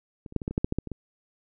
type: clicks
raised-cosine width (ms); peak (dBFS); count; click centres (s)
3; -27 / -30 / -11 / -22 / -15 / -21 / -11 / -10 / -13 / -13 / -23 / -20; 12; 0.262 / 0.324 / 0.363 / 0.418 / 0.479 / 0.51 / 0.579 / 0.645 / 0.724 / 0.786 / 0.873 / 0.917
effects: none